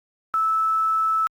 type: tone with quantisation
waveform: sine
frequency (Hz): 1310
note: E6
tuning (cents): -11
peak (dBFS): -18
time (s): 0.34-1.27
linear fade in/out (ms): 0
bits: 8
effects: Opus 48 kbps